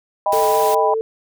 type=chord; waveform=sine; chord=Eb augmented; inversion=none; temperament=equal with one note detuned; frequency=622.3 / 795.9 / 987.8 Hz; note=Eb5 / G5 / B5; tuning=0 / +26 / 0 cents; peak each=-19 dBFS; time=0.26-0.94 s; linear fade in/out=2 ms
type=noise; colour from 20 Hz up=white; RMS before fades=-29 dBFS; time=0.32-0.75 s; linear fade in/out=5 ms
type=tone with vibrato; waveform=sine; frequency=440 Hz; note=A4; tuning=in tune; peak=-18 dBFS; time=0.33-1.01 s; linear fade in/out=0 ms; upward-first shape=sine; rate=4.9 Hz; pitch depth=23 cents each way
effects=none